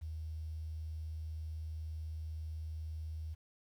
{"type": "tone", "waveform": "sine", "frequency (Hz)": 79, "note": "D#2", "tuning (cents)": 27, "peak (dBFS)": -39, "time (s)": [0.01, 3.35], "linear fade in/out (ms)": 20, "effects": ["11-bit"]}